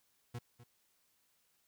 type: tone with echo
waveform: 40% pulse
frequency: 119.8 Hz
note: A#2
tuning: 48 cents sharp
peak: -39 dBFS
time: 0.34-0.39 s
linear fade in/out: 10 ms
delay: 250 ms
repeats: 1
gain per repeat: -14 dB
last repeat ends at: 0.64 s
effects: white hiss -75 dBFS RMS until 1.67 s